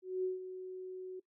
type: tone with ADSR envelope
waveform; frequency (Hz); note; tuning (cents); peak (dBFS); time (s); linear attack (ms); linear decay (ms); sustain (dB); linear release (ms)
sine; 371.2; F#4; +6; -30; 0.02-1.2; 220; 150; -11; 9
effects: noise-tail reverb RT60 0.1 s tail -20 dB re dry